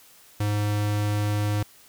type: tone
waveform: square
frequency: 104.1 Hz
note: G#2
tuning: 5 cents sharp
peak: -23 dBFS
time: 0.4-1.63 s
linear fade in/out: 5 ms
effects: white hiss -53 dBFS RMS until 1.88 s